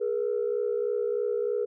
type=tone pair together; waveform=sine; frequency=416.8 / 480 Hz; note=G#4 / B4; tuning=+6 / -49 cents; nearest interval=major second; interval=245 cents; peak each=-27 dBFS; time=0-1.66 s; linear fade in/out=20 ms; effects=tanh soft clip ceiling -19 dBFS